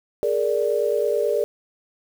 sine tone cluster, 417.2 / 466.3 / 585 Hz, G#4 / A#4 / D5, +8 / +1 / -7 cents, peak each -23 dBFS, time 0.23-1.44 s, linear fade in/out 0 ms, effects 7-bit

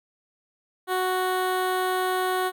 15% pulse tone with notch filter, 370 Hz, F#4, in tune, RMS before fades -25 dBFS, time 0.87-2.52 s, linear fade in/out 50 ms, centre 5800 Hz, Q 1.1, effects none

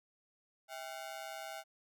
sawtooth ring-modulated tone, 722 Hz, F#5, 43 cents flat, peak -36 dBFS, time 0.68-1.64 s, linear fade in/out 50 ms, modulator 69.9 Hz, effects none

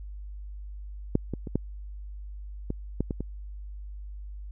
clicks, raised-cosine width 3 ms, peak -8 / -17 / -22 / -11 / -17 / -13 / -17 / -19 dBFS, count 8, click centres 1.154 / 1.337 / 1.472 / 1.556 / 2.704 / 3.006 / 3.108 / 3.206 s, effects added 50 Hz sine -37 dBFS peak until 4.51 s

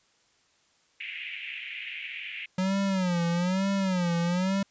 pink band-pass noise, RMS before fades -38 dBFS, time 1-2.46 s, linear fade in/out 5 ms, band 2100 to 2800 Hz, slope 48 dB/octave
square tone with vibrato, 183 Hz, F#3, 19 cents flat, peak -25 dBFS, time 2.58-4.63 s, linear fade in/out 5 ms, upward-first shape sine, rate 1.1 Hz, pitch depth 130 cents each way
effects white hiss -66 dBFS RMS until 4.7 s + resampled to 16000 Hz

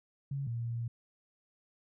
sine tone pair in turn, 138.59 / 117.15 Hz, C#3 / A#2, 0 / +9 cents, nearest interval minor third, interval 291 cents, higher first, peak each -33 / -33 dBFS, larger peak neither, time 0.31-0.47 / 0.47-0.88 s, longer second, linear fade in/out 5 ms, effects none

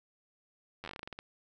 slowing click train, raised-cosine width 0.3 ms, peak -26 dBFS, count 13, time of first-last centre 0.84-1.189 s, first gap 10 ms, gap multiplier 1.18, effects none

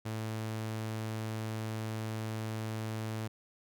sawtooth tone, 110 Hz, A2, in tune, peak -31 dBFS, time 0.05-3.28 s, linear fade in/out 10 ms, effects none

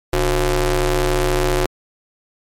sawtooth ring-modulated tone, 164.81 Hz, E3, in tune, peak -8 dBFS, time 0.13-1.66 s, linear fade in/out 2 ms, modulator 200 Hz, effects MP3 64 kbps

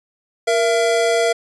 square tone pair together, 467.4 / 671.8 Hz, A#4 / E5, +5 / +33 cents, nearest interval tritone, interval 628 cents, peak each -18 dBFS, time 0.47-1.33 s, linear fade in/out 10 ms, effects resampled to 22050 Hz

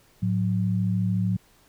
sine tone pair together, 108.65 / 182.3 Hz, A2 / F#3, -21 / -25 cents, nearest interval major sixth, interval 896 cents, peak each -24 dBFS, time 0.22-1.37 s, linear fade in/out 10 ms, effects pink hiss -59 dBFS RMS until 1.68 s

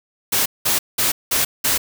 white noise bursts, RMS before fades -18 dBFS, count 5, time 0.32-1.78 s, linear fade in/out 10 ms, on 140 ms, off 190 ms, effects none

